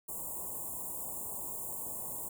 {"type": "band-stop noise", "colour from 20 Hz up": "white", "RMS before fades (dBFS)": -40, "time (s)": [0.08, 2.29], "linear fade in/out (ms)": 10, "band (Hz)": [1100, 7100], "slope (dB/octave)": 96, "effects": []}